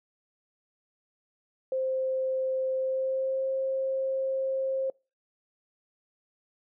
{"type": "tone with pitch glide", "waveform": "sine", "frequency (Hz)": [523.3, 531.8], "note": ["C5", "C5"], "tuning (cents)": [0, 28], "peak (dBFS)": -26, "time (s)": [1.72, 4.9], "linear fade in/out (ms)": 2, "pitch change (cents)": 28, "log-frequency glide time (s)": [2.76, 3.49], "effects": ["noise-tail reverb RT60 0.3 s tail -26 dB re dry"]}